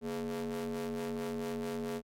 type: ring-modulated tone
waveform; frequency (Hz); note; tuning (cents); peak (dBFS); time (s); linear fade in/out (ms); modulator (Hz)
40% pulse; 92.5; F#2; 0; -31; 0.01-2.02; 50; 326
effects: high-pass 60 Hz 12 dB/octave + AAC 64 kbps